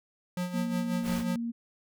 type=tone with tremolo; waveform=square; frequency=179.3 Hz; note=F3; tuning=46 cents sharp; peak=-29 dBFS; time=0.37-1.36 s; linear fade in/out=2 ms; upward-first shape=sine; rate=5.6 Hz; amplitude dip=65%
type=tone with pitch glide; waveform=sine; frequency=235.1 to 233.5 Hz; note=A#3 to A#3; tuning=+15 to +3 cents; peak=-30 dBFS; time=0.53-1.52 s; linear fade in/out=20 ms; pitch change=-12 cents; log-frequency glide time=0.88-1.14 s
type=noise; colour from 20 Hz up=pink; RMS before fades=-40 dBFS; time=1.02-1.25 s; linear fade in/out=50 ms
effects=none